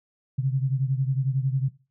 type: beating tone pair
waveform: sine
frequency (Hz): 130.81 / 141.81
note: C3 / C#3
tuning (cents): 0 / +40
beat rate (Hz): 11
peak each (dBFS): -23 / -26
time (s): 0.38-1.69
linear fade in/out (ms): 10
effects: noise-tail reverb RT60 0.3 s tail -18 dB re dry